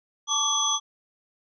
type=tone cluster; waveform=sine; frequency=878 / 1129 / 1171 / 3355 / 6090 Hz; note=A5 / C#6 / D6 / G#7 / F#8; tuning=-4 / +31 / -5 / +17 / +49 cents; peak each=-33 / -34 / -30 / -25 / -26 dBFS; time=0.27-0.8 s; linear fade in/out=50 ms; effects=none